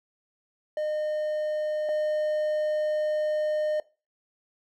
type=tone pair in turn; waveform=triangle; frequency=610 / 610 Hz; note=D#5 / D#5; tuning=-34 / -34 cents; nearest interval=unison; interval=0 cents; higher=neither; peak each=-24 / -22 dBFS; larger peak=second; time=0.77-1.89 / 1.89-3.8 s; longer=second; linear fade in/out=2 ms; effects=noise-tail reverb RT60 0.3 s tail -20 dB re dry